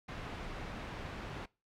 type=low-pass noise; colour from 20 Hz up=pink; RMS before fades=-43 dBFS; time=0.08-1.46 s; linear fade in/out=10 ms; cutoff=2700 Hz; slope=12 dB/octave; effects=noise-tail reverb RT60 0.3 s tail -23 dB re dry + MP3 96 kbps